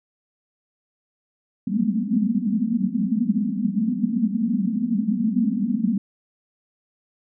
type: band-pass noise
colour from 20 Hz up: pink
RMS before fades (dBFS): -22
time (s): 1.67-5.98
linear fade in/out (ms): 5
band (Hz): 190 to 250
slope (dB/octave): 96
effects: none